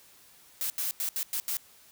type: noise bursts at uneven times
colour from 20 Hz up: blue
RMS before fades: -31 dBFS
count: 6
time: 0.61-0.7 / 0.78-0.91 / 1-1.09 / 1.16-1.23 / 1.33-1.4 / 1.48-1.57 s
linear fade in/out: 0 ms
effects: white hiss -57 dBFS RMS until 1.91 s